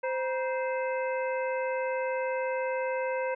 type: harmonic tone with a mistuned harmonic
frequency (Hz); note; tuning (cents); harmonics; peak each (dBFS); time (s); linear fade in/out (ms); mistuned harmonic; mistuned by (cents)
520; C5; -11; 1 / 2 / 3 / 4 / 5; -29 / -35 / -39 / -41 / -43; 0.03-3.35; 10; 2; -150
effects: none